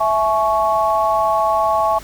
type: chord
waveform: sine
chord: C# minor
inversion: first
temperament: equal with one note detuned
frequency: 659.3 / 851 / 1108.7 Hz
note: E5 / G#5 / C#6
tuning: 0 / +42 / 0 cents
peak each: -18 dBFS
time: 0-1.99 s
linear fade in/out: 10 ms
effects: added 50 Hz sine -42 dBFS peak until 2.03 s + pink hiss -39 dBFS RMS until 2.03 s